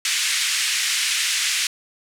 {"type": "band-pass noise", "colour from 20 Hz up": "pink", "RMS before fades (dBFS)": -22, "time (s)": [0.05, 1.67], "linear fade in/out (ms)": 2, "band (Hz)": [1900, 9400], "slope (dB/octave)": 24, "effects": []}